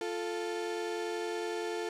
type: tone pair together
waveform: 35% pulse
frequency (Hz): 349 / 439.7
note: F4 / A4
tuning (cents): -1 / -1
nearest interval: major third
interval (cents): 400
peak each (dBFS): -35 / -34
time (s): 0.01-1.89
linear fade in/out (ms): 2
effects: low-pass 8000 Hz 12 dB/octave + 11-bit